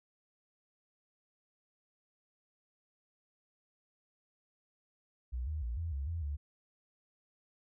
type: tone with pitch steps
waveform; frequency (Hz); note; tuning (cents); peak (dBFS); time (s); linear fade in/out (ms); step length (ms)
sine; 61.8 / 76.8 / 58.7 / 83.1 / 69 / 83.8 / 72.4; B1 / D#2 / A#1 / E2 / C#2 / E2 / D2; +2 / -22 / +13 / +15 / -7 / +29 / -24; -34; 5.32-6.37; 20; 150
effects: none